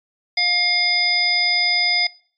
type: harmonic tone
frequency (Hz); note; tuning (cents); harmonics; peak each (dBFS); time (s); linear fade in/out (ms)
710; F5; +28; 1 / 3 / 5 / 7; -28 / -19 / -26 / -18; 0.37-2.07; 5
effects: noise-tail reverb RT60 0.5 s tail -23 dB re dry + MP3 96 kbps